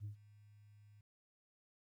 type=tone with ADSR envelope; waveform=sine; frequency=103.83 Hz; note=G#2; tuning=in tune; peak=-39 dBFS; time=0-1.01 s; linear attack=47 ms; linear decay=110 ms; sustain=-21 dB; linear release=5 ms; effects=tanh soft clip ceiling -40 dBFS + 13-bit